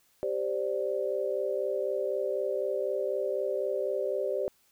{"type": "chord", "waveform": "sine", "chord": "G suspended fourth", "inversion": "none", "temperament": "equal", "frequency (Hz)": [392, 523.3, 587.3], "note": ["G4", "C5", "D5"], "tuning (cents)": [0, 0, 0], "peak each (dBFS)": -32, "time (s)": [0.23, 4.48], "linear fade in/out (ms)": 0, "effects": ["white hiss -67 dBFS RMS until 4.71 s"]}